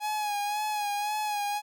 45% pulse tone with vibrato, 834 Hz, G#5, 7 cents sharp, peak -28 dBFS, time 0-1.62 s, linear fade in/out 50 ms, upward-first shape sine, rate 1.9 Hz, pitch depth 38 cents each way, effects none

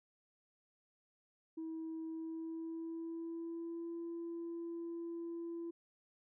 sine tone with pitch glide, 322.7 to 337.2 Hz, E4 to E4, -37 to +39 cents, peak -39 dBFS, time 1.57-5.71 s, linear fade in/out 10 ms, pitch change +76 cents, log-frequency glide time 2.06-3.94 s, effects tanh soft clip ceiling -38 dBFS

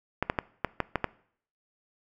clicks, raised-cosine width 0.5 ms, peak -10 dBFS, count 7, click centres 0.226 / 0.299 / 0.388 / 0.647 / 0.803 / 0.957 / 1.043 s, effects noise-tail reverb RT60 0.6 s tail -21 dB re dry

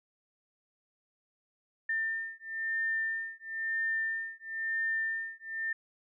sine beating tone pair, 1800 / 1801 Hz, A6 / A6, +39 / +40 cents, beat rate 1 Hz, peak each -34 / -34 dBFS, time 1.89-5.73 s, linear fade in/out 5 ms, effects none

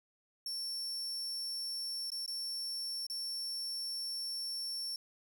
40% pulse tone with dropouts, 5440 Hz, F8, 46 cents flat, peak -36 dBFS, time 0.46-4.96 s, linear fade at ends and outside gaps 2 ms, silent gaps 2.103-2.118 / 2.262-2.278 / 3.067-3.099 s, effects none

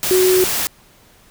sine tone in noise, 370 Hz, F#4, in tune, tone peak -11 dBFS, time 0.11-0.44 s, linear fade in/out 0 ms, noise white, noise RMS -20 dBFS, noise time 0.03-0.67 s, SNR +6 dB, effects pink hiss -50 dBFS RMS until 1.3 s

